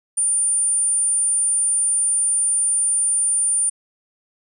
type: tone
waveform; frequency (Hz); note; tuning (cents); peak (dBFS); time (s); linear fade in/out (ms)
sine; 9230; D9; -31; -16; 0.17-3.7; 10
effects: none